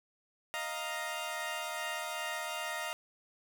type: chord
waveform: 15% pulse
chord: Eb suspended second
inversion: none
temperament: equal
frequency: 622.3 / 698.5 / 932.3 Hz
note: Eb5 / F5 / Bb5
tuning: 0 / 0 / 0 cents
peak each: -34 dBFS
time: 0.54-2.93 s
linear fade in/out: 0 ms
effects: 10-bit